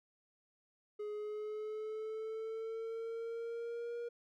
triangle tone with pitch glide, 419.4 to 473.5 Hz, G#4 to A#4, +17 to +27 cents, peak -37 dBFS, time 0.99-4.09 s, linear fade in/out 10 ms, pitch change +210 cents, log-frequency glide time 1.12-3.97 s, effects none

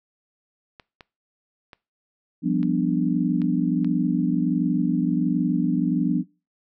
clicks, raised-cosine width 0.3 ms, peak -26 dBFS, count 6, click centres 0.798 / 1.008 / 1.732 / 2.63 / 3.418 / 3.846 s
sine chord, G dominant seventh, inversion third, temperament equal, 174.61 / 196 / 246.9 / 293.7 Hz, F3 / G3 / B3 / D4, 0 / 0 / 0 / 0 cents, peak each -24 / -28 / -24 / -24 dBFS, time 2.42-6.24 s, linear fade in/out 50 ms
effects noise-tail reverb RT60 0.3 s tail -22 dB re dry

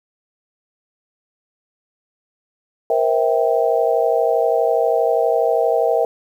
sine chord, C dominant seventh, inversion third, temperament just, 470.9 / 523.3 / 654.1 / 784.9 Hz, Bb4 / C5 / E5 / G5, +18 / 0 / -14 / +2 cents, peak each -18 / -22 / -18 / -22 dBFS, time 2.9-6.05 s, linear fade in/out 2 ms, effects 8-bit

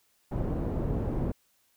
pink low-pass noise, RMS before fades -30 dBFS, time 0.31-1.32 s, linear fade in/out 10 ms, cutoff 460 Hz, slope 12 dB/octave, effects white hiss -69 dBFS RMS until 1.76 s

